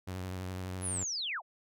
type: tone with vibrato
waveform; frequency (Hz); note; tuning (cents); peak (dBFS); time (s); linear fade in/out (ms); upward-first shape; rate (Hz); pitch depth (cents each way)
sawtooth; 92.5; F#2; 0; -33; 0.07-1.04; 10; triangle; 12; 44
type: linear sweep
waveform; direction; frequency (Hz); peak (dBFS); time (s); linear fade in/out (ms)
sine; down; 10720 to 570; -33; 0.81-1.42; 50
effects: none